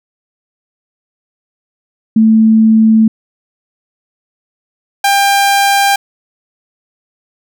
sine / sawtooth tone pair in turn, 220.9 / 796.6 Hz, A3 / G5, +7 / +28 cents, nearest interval octave + minor seventh, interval 2221 cents, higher second, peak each -4 dBFS, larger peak neither, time 2.16-3.08 / 5.04-5.96 s, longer neither, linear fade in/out 5 ms, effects none

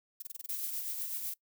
violet noise bursts, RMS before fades -41 dBFS, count 12, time 0.2-0.751 s, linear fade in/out 5 ms, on 23 ms, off 25 ms
violet noise with tremolo, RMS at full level -36 dBFS, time 0.49-1.34 s, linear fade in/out 5 ms, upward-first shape sine, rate 8 Hz, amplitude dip 40%
effects noise-tail reverb RT60 0.1 s tail -22 dB re dry

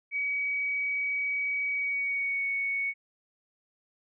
sine tone with pitch glide, 2267 to 2223 Hz, C#7 to C#7, +38 to +4 cents, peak -27 dBFS, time 0.11-2.94 s, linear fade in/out 50 ms, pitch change -34 cents, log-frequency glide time 1.7-2.46 s, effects none

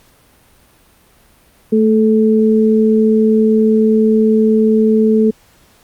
sine tone pair together, 220 / 434.9 Hz, A3 / A4, 0 / -20 cents, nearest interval octave, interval 1180 cents, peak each -10 / -12 dBFS, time 1.72-5.31 s, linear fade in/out 10 ms, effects pink hiss -50 dBFS RMS until 5.83 s + Opus 48 kbps

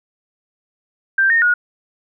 sine tone with pitch steps, 1574 / 1838 / 1447 Hz, G6 / A#6 / F#6, +7 / -25 / -39 cents, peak -11 dBFS, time 1.18-1.54 s, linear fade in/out 5 ms, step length 120 ms, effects none

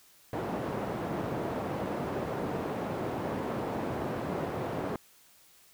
white band-pass noise, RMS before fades -34 dBFS, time 0.33-4.96 s, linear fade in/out 2 ms, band 100 to 610 Hz, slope 12 dB/octave, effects white hiss -60 dBFS RMS until 5.73 s

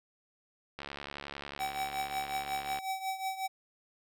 click train, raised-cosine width 0.3 ms, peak -24 dBFS, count 143, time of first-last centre 0.79-2.787 s, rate 71.1 Hz
square tone with tremolo, 765 Hz, G5, 42 cents flat, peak -31 dBFS, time 1.59-3.48 s, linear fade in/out 20 ms, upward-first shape triangle, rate 5.5 Hz, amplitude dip 80%
effects none

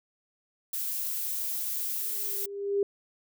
violet noise, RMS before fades -32 dBFS, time 0.73-2.46 s, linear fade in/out 5 ms
sine tone with exponential growth, 401 Hz, G4, 39 cents sharp, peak -21 dBFS, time 2-2.83 s, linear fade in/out 2 ms, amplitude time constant 180 ms
effects none

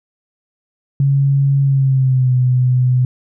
sine tone with pitch glide, 138.59 to 126.36 Hz, C#3 to B2, 0 to +40 cents, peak -10 dBFS, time 1-3.05 s, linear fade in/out 2 ms, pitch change -160 cents, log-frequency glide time 1.62-2.34 s, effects none

